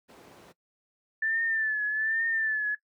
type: noise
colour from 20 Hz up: brown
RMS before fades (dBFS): -42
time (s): 0.08-0.53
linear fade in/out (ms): 20
type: tone with vibrato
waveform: sine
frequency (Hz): 1760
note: A6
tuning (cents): 0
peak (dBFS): -25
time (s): 1.22-2.75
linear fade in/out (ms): 5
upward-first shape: triangle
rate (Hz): 1.2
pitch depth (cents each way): 73
effects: noise-tail reverb RT60 0.1 s tail -20 dB re dry + high-pass 300 Hz 12 dB/octave